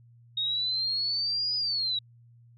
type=exponential two-way sweep; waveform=sine; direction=up then down; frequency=3729 to 4978 to 3838 Hz; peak=-26 dBFS; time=0.37-1.99 s; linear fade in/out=5 ms; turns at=1.56 s; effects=added 118 Hz sine -53 dBFS peak until 2.57 s